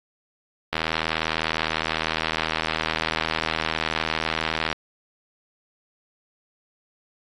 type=click train; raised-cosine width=0.3 ms; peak=-7 dBFS; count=320; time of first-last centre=0.73-4.727 s; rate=79.8 Hz; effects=AAC 32 kbps